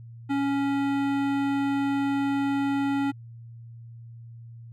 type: tone with hard clipping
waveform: sine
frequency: 278.4 Hz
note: C#4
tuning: 8 cents sharp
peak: -25 dBFS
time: 0.29-3.12 s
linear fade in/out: 20 ms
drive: 16 dB
effects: added 116 Hz sine -41 dBFS peak until 4.72 s